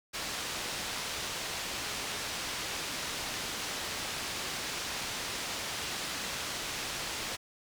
white low-pass noise, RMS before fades -37 dBFS, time 0.13-7.37 s, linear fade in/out 20 ms, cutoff 5500 Hz, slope 12 dB/octave, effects none

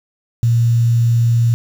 sine tone with quantisation, 117.4 Hz, A#2, 13 cents sharp, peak -10 dBFS, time 0.43-1.54 s, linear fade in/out 0 ms, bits 6, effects none

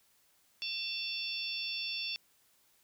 harmonic tone with a mistuned harmonic, 900 Hz, A5, 39 cents sharp, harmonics 3 / 4 / 5 / 6, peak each -39 / -40 / -41 / -42 dBFS, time 0.62-2.16 s, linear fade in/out 0 ms, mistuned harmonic 4, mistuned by -61 cents, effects white hiss -69 dBFS RMS until 2.83 s

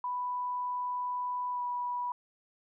sine tone with pitch glide, 990 to 979.2 Hz, B5 to B5, +4 to -15 cents, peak -31 dBFS, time 0.04-2.12 s, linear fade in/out 2 ms, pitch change -19 cents, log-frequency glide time 1.51-1.62 s, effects none

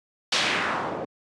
white noise with low-pass filter sweep, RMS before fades -26 dBFS, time 0.32-1.05 s, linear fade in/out 5 ms, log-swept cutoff 4500 to 530 Hz, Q 1.4, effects high-pass 150 Hz 12 dB/octave + resampled to 22050 Hz

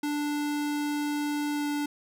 square tone with pitch glide, 293.8 to 292.1 Hz, D4 to D4, +1 to -9 cents, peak -28 dBFS, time 0.03-1.86 s, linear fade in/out 5 ms, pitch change -10 cents, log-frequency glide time 1.53-1.67 s, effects none

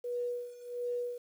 sine tone with tremolo, 486.1 Hz, B4, 28 cents flat, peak -31 dBFS, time 0.04-1.18 s, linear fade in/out 5 ms, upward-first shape sine, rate 1.4 Hz, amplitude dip 85%, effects 10-bit

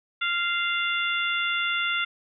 harmonic tone, 695 Hz, F5, 9 cents flat, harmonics 2 / 3 / 4 / 5, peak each -27 / -29 / -30 / -31 dBFS, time 0.21-2.05 s, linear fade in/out 10 ms, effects none

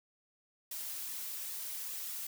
blue noise with flanger, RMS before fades -41 dBFS, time 0.71-2.27 s, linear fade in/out 5 ms, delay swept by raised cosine 1.3 to 4.6 ms, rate 2.5 Hz, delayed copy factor -0.55, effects none

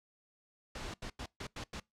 pink noise bursts at uneven times, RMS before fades -42 dBFS, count 6, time 0.75-0.94 / 1.02-1.1 / 1.19-1.26 / 1.4-1.47 / 1.56-1.64 / 1.73-1.8 s, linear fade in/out 5 ms, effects noise-tail reverb RT60 0.2 s tail -24 dB re dry + low-pass 6000 Hz 12 dB/octave

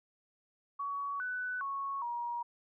sine tone with pitch steps, 1126 / 1495 / 1105 / 951 Hz, C#6 / F#6 / C#6 / A#5, +27 / +17 / -6 / +34 cents, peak -34 dBFS, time 0.79-2.43 s, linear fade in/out 10 ms, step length 410 ms, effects none

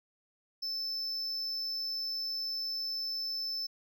triangle tone, 5274 Hz, E8, in tune, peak -32 dBFS, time 0.62-3.67 s, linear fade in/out 10 ms, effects none

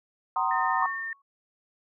sine chord, C half-diminished seventh, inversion second, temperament equal with one note detuned, 757.3 / 932.3 / 1046.5 / 1244.5 Hz, Gb5 / Bb5 / C6 / Eb6, +40 / 0 / 0 / 0 cents, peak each -30 / -28 / -28 / -30 dBFS, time 0.36-0.86 s, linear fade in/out 2 ms
sine tone, 1812 Hz, A#6, 50 cents flat, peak -31 dBFS, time 0.51-1.13 s, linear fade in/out 2 ms
sine tone with exponential decay, 1108.7 Hz, C#6, in tune, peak -24 dBFS, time 0.82-1.22 s, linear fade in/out 5 ms, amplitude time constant 86 ms
effects none

